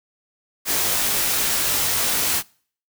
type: noise with comb filter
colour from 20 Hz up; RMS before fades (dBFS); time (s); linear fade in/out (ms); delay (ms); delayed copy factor
white; -21; 0.65-2.43; 50; 19; -0.55
effects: noise-tail reverb RT60 0.5 s tail -25 dB re dry